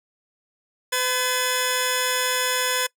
10% pulse tone pair together, 506 / 1713.8 Hz, B4 / A6, +42 / -46 cents, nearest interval octave + major sixth, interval 2112 cents, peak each -15 dBFS, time 0.92-2.87 s, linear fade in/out 10 ms, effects noise-tail reverb RT60 0.1 s tail -22 dB re dry

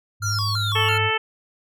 sine tone, 103.4 Hz, G#2, 7 cents flat, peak -23 dBFS, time 0.2-1.11 s, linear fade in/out 50 ms
sine exponential sweep, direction down, 6230 to 2552 Hz, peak -25 dBFS, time 0.22-0.97 s, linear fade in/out 50 ms
square tone with vibrato, 1244.5 Hz, D#6, in tune, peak -28 dBFS, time 0.22-0.98 s, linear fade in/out 5 ms, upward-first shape square, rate 3 Hz, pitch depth 190 cents each way
harmonic tone, 440 Hz, A4, in tune, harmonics 1 / 2 / 3 / 4 / 5 / 6 / 7, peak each -27 / -27 / -27 / -27 / -27 / -27 / -27 dBFS, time 0.75-1.18 s, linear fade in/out 10 ms
effects none

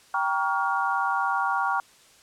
sine chord, G half-diminished seventh, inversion none, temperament just, 784 / 940.8 / 1128.9 / 1411.2 Hz, G5 / Bb5 / Db6 / F6, 0 / +16 / +31 / +18 cents, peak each -28 dBFS, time 0.14-1.8 s, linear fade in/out 2 ms, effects white hiss -55 dBFS RMS until 2.22 s + low-pass 9000 Hz 12 dB/octave

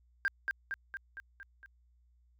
sine tone with echo, 1593 Hz, G6, 27 cents sharp, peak -25 dBFS, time 0.25-0.28 s, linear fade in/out 0 ms, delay 230 ms, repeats 6, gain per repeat -4 dB, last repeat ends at 1.66 s, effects tanh soft clip ceiling -24 dBFS + added 60 Hz sine -64 dBFS peak until 2.39 s

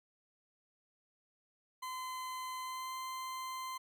40% pulse tone with pitch glide, 1026 to 1037.3 Hz, C6 to C6, -34 to -15 cents, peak -39 dBFS, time 1.82-3.78 s, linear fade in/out 10 ms, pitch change +19 cents, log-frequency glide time 2.61-2.94 s, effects none

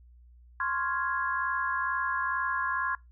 sine chord, Db major seventh, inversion third, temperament equal, 1046.5 / 1108.7 / 1396.9 / 1661.2 Hz, C6 / Db6 / F6 / Ab6, 0 / 0 / 0 / 0 cents, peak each -31 / -37 / -35 / -31 dBFS, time 0.6-2.95 s, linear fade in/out 2 ms, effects noise-tail reverb RT60 0.2 s tail -23 dB re dry + added 60 Hz sine -52 dBFS peak until 3.11 s

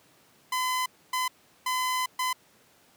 sawtooth tone bursts at uneven times, 1016 Hz, B5, 49 cents sharp, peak -22 dBFS, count 4, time 0.52-0.86 / 1.13-1.28 / 1.66-2.06 / 2.19-2.33 s, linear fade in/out 5 ms, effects pink hiss -60 dBFS RMS until 2.96 s + high-pass 150 Hz 12 dB/octave

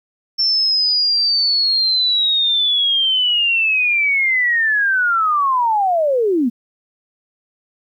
sine linear sweep, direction down, 5400 to 220.8 Hz, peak -13 dBFS, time 0.38-6.5 s, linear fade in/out 20 ms, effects 9-bit

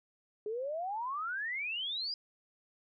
sine exponential sweep, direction up, 411.9 to 4978 Hz, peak -34 dBFS, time 0.46-2.14 s, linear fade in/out 2 ms, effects none

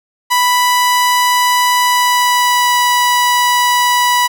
sawtooth tone with pitch glide, 987.8 to 981 Hz, B5 to B5, 0 to -12 cents, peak -6 dBFS, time 0.3-4.28 s, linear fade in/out 20 ms, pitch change -12 cents, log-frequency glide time 1.79-2.86 s, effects none

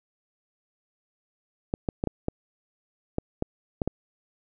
clicks, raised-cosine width 2 ms, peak -12 dBFS, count 9, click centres 1.739 / 1.888 / 2.039 / 2.073 / 2.284 / 3.184 / 3.424 / 3.818 / 3.876 s, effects none

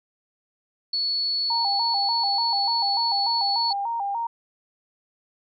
sine tone, 4413 Hz, C#8, 9 cents flat, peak -22 dBFS, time 0.93-3.73 s, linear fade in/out 5 ms
sine tone with vibrato, 862 Hz, A5, 36 cents flat, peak -24 dBFS, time 1.5-4.27 s, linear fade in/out 5 ms, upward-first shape square, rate 3.4 Hz, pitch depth 130 cents each way
effects none

